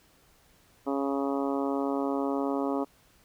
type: harmonic tone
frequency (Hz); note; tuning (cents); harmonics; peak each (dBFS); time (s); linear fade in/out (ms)
138.6; C#3; 0; 2 / 3 / 4 / 5 / 6 / 7 / 8 / 9; -29 / -33 / -35 / -37 / -39 / -40 / -41 / -42; 0.86-2.85; 20
effects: pink hiss -62 dBFS RMS until 3.24 s